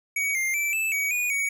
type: tone with pitch steps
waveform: square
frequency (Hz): 2254 / 2108 / 2327 / 2630 / 2262 / 2457 / 2246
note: C#7 / C7 / D7 / E7 / C#7 / D#7 / C#7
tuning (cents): +28 / +12 / -17 / -5 / +34 / -22 / +22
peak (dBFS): -24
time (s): 0.16-1.49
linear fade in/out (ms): 5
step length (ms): 190
effects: none